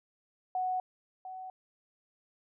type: tone pair in turn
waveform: sine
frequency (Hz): 740 / 749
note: F#5 / F#5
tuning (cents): 0 / +21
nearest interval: unison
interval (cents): 21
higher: second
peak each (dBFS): -29 / -40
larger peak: first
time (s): 0.55-0.8 / 1.25-1.5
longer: neither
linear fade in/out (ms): 2
effects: none